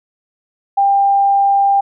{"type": "tone", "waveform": "sine", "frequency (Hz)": 795, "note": "G5", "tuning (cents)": 24, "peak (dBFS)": -9, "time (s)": [0.77, 1.81], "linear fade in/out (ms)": 10, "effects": []}